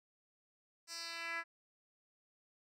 10% pulse tone with band-pass filter sweep, 334.3 Hz, E4, 24 cents sharp, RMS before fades -43 dBFS, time 0.87-1.44 s, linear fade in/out 50 ms, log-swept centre 6700 to 1700 Hz, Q 2.2, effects none

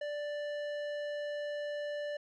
square tone, 587.3 Hz, D5, in tune, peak -36 dBFS, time 0.01-2.17 s, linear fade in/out 5 ms, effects low-pass 3000 Hz 12 dB/octave

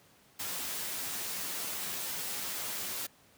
white noise with comb filter, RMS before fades -37 dBFS, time 0.39-3.07 s, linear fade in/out 10 ms, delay 11 ms, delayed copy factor +0.5, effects pink hiss -62 dBFS RMS until 3.37 s + high-pass 100 Hz 12 dB/octave

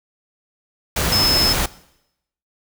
sine tone in noise, 5200 Hz, E8, 24 cents flat, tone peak -16 dBFS, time 1.12-1.53 s, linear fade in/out 5 ms, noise pink, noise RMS -20 dBFS, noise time 0.96-1.66 s, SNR +1 dB, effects noise-tail reverb RT60 0.8 s tail -19 dB re dry

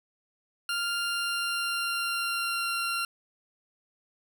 20% pulse tone with pitch glide, 1397 to 1378.6 Hz, F6 to F6, 0 to -23 cents, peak -23 dBFS, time 0.69-3.05 s, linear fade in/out 2 ms, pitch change -23 cents, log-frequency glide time 0.98-2.75 s, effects none

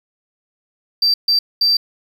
triangle tone bursts at uneven times, 4681 Hz, D8, 7 cents flat, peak -9 dBFS, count 3, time 1.02-1.14 / 1.28-1.39 / 1.61-1.77 s, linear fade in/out 5 ms, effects tanh soft clip ceiling -8 dBFS + 8-bit

